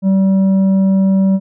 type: tone with tanh clipping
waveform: sine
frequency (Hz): 192.4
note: G3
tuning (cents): -32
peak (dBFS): -10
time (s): 0.02-1.4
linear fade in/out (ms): 50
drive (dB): 6
effects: none